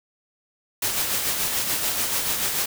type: noise with tremolo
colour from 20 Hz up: white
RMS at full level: -23 dBFS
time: 0.82-2.66 s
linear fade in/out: 5 ms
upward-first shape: sine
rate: 6.9 Hz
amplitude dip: 40%
effects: none